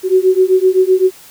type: beating tone pair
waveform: sine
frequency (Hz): 370 / 377.8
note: F#4 / F#4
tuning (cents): 0 / +36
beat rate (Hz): 7.8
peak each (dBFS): -11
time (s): 0.03-1.11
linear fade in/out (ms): 50
effects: white hiss -40 dBFS RMS until 1.3 s